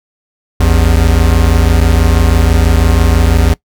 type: tone pair together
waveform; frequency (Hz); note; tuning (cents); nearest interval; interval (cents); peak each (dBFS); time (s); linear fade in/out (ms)
square; 56.32 / 82.41; A1 / E2; +41 / 0; perfect fifth; 659; -10; 0.6-3.54; 5
effects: noise-tail reverb RT60 0.1 s tail -21 dB re dry